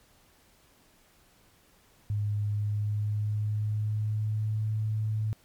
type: tone with pitch glide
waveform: sine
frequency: 103.83 to 108.3 Hz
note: G#2 to A2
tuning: 0 to -27 cents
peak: -26 dBFS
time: 2.1-5.33 s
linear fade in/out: 0 ms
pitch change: +73 cents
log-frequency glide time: 2.49-4.69 s
effects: pink hiss -62 dBFS RMS until 5.44 s + MP3 96 kbps